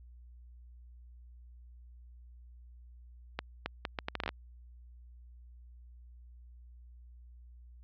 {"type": "accelerating click train", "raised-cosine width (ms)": 0.3, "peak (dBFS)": -17, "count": 11, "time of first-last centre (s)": [3.39, 4.291], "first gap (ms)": 270, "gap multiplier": 0.71, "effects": ["added 60 Hz sine -51 dBFS peak until 7.83 s", "low-pass 4000 Hz 12 dB/octave"]}